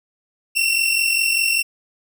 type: tone pair together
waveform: sawtooth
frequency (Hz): 2692 / 2737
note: E7 / F7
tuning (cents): +36 / -36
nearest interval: unison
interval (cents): 28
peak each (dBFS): -16 / -16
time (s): 0.55-1.63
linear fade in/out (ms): 20
effects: none